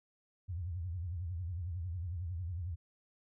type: tone with vibrato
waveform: sine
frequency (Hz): 87.3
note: F2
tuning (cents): 0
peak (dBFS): -36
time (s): 0.48-2.76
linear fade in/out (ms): 20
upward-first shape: triangle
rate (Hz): 11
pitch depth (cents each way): 190
effects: none